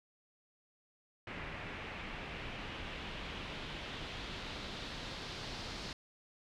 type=noise with low-pass filter sweep; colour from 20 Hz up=pink; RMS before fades=-44 dBFS; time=1.27-5.93 s; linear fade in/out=2 ms; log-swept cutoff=2300 to 4600 Hz; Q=2; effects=none